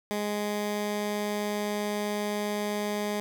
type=tone; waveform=15% pulse; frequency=207.7 Hz; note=G#3; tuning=in tune; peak=-22 dBFS; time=0.11-3.2 s; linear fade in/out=0 ms; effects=none